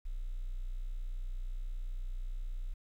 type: tone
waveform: sine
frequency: 30.67 Hz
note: B0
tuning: 11 cents flat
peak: -34 dBFS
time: 0.05-2.74 s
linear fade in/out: 10 ms
effects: tanh soft clip ceiling -31 dBFS + 11-bit